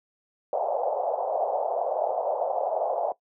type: band-pass noise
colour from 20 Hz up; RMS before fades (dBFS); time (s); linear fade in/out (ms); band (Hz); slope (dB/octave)
white; -27; 0.53-3.12; 2; 520 to 780; 48
effects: noise-tail reverb RT60 0.1 s tail -18 dB re dry